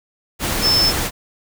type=tone in noise; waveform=sine; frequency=5274 Hz; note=E8; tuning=in tune; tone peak=-13 dBFS; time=0.61-0.93 s; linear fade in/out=50 ms; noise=pink; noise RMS=-21 dBFS; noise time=0.39-1.11 s; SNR=+5 dB; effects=none